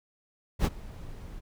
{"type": "noise with ADSR envelope", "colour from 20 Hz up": "brown", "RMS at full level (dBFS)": -18, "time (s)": [0.59, 1.41], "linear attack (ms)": 63, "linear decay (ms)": 36, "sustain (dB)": -24, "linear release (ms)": 31, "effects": []}